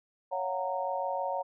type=chord; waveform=sine; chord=Gb major seventh; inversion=second; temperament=just; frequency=555 / 693.7 / 740 / 925 Hz; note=Db5 / F5 / Gb5 / Bb5; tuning=+2 / -12 / 0 / -14 cents; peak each=-34 / -40 / -35 / -34 dBFS; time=0.31-1.43 s; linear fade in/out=20 ms; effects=none